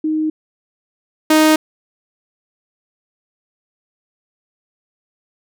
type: tone pair in turn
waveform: sine / sawtooth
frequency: 311.3 / 311.3 Hz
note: D#4 / D#4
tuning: +1 / +1 cents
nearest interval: unison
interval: 0 cents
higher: neither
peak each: -15 / -5 dBFS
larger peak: second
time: 0.04-0.3 / 1.3-1.56 s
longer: neither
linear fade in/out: 5 ms
effects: none